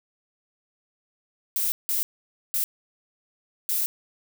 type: noise bursts at uneven times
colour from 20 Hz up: violet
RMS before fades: -25 dBFS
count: 4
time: 1.56-1.72 / 1.89-2.03 / 2.54-2.64 / 3.69-3.86 s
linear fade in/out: 0 ms
effects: none